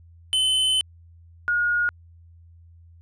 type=tone pair in turn; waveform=square / sine; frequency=3044 / 1436.6 Hz; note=F#7 / F6; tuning=+48 / +48 cents; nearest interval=octave + minor second; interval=1300 cents; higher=first; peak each=-19 dBFS; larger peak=neither; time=0.33-0.81 / 1.48-1.89 s; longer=first; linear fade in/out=0 ms; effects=added 84 Hz sine -47 dBFS peak until 3.01 s + resampled to 22050 Hz